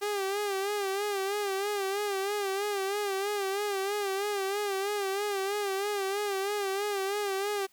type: tone with vibrato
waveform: sawtooth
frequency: 399.9 Hz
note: G4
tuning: 35 cents sharp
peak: -25 dBFS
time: 0.01-7.67 s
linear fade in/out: 20 ms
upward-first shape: sine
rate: 3.1 Hz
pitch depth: 73 cents each way
effects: white hiss -65 dBFS RMS until 7.72 s